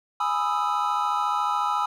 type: chord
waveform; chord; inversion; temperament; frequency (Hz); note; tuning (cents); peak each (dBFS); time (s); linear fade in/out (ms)
triangle; E major seventh; first; equal; 830.6 / 987.8 / 1244.5 / 1318.5; G#5 / B5 / D#6 / E6; 0 / 0 / 0 / 0; -26; 0.2-1.86; 5
effects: none